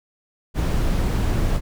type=noise; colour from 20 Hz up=brown; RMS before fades=-20 dBFS; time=0.54-1.61 s; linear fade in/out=50 ms; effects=none